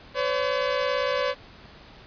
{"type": "tone pair together", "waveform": "sawtooth", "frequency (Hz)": [510.1, 568], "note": ["C5", "C#5"], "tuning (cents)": [-44, 42], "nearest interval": "major second", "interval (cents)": 186, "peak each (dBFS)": -22, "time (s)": [0.14, 1.35], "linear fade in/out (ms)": 50, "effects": ["pink hiss -48 dBFS RMS until 2.06 s", "resampled to 11025 Hz"]}